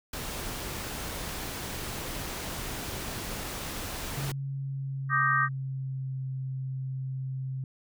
pink noise, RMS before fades -36 dBFS, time 0.13-4.32 s, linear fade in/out 5 ms
sine tone with pitch glide, 137.5 to 131.98 Hz, C#3 to C3, -14 to +15 cents, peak -31 dBFS, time 4.17-7.64 s, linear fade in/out 2 ms, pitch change -71 cents, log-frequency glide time 4.28-6.24 s
sine chord, Eb major seventh, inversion third, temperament equal, 1174.7 / 1244.5 / 1568 / 1864.7 Hz, D6 / Eb6 / G6 / Bb6, 0 / 0 / 0 / 0 cents, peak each -28 dBFS, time 5.09-5.49 s, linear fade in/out 50 ms
effects none

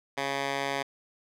10% pulse tone with band-pass filter, 138.59 Hz, C#3, in tune, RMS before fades -31 dBFS, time 0.17-0.83 s, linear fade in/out 10 ms, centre 1900 Hz, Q 0.59, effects none

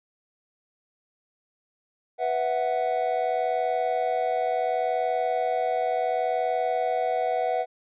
triangle chord, B suspended fourth, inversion none, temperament equal, 493.9 / 659.3 / 740 Hz, B4 / E5 / F#5, 0 / 0 / 0 cents, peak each -27 / -26 / -24 dBFS, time 2.18-7.66 s, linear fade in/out 50 ms, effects resampled to 8000 Hz

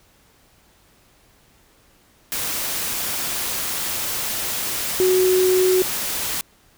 sine tone in noise, 370 Hz, F#4, in tune, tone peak -14 dBFS, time 5-5.82 s, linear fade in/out 0 ms, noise white, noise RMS -25 dBFS, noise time 2.32-6.41 s, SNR +8 dB, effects pink hiss -56 dBFS RMS until 6.77 s

